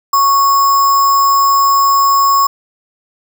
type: tone with sample-and-hold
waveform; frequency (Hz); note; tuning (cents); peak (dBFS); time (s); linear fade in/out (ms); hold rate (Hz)
sine; 1108.7; C#6; 0; -7; 0.13-2.47; 5; 6300
effects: none